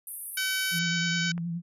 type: band-pass noise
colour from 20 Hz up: white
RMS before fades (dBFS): -39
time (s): 0.07-0.79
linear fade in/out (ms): 2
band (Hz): 9200 to 13000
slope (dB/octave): 96
type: harmonic tone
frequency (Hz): 760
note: F#5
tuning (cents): +46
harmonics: 2 / 3 / 4 / 5 / 6 / 7 / 8 / 9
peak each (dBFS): -30 / -34 / -34 / -38 / -38 / -38 / -42 / -39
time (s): 0.37-1.32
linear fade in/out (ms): 5
type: tone with vibrato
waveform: sine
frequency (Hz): 170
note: F3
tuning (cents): -46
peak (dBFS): -29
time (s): 0.71-1.62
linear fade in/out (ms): 50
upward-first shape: triangle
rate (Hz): 9.5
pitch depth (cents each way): 48
type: click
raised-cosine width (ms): 0.5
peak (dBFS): -28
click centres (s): 1.379
effects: none